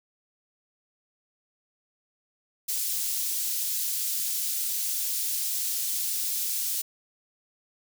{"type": "high-pass noise", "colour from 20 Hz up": "white", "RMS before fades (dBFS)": -29, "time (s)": [2.68, 6.82], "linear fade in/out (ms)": 10, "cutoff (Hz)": 4700, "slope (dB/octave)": 12, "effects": []}